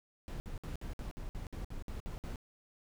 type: noise bursts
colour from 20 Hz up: brown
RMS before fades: -41 dBFS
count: 12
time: 0.28-2.358 s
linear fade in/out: 0 ms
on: 120 ms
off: 58 ms
effects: none